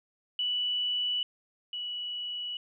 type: tone pair in turn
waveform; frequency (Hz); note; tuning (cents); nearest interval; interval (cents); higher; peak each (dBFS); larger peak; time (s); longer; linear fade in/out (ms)
sine; 2960 / 2941; F#7 / F#7; 0 / -11; unison; 11; first; -27 / -33; first; 0.39-1.23 / 1.73-2.57; neither; 2
effects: none